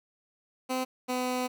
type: tone pair in turn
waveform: 15% pulse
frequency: 257.2 / 251.9 Hz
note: C4 / B3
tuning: -30 / +34 cents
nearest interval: unison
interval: 36 cents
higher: first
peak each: -22 dBFS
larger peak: neither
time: 0.69-0.85 / 1.08-1.48 s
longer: second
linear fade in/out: 20 ms
effects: none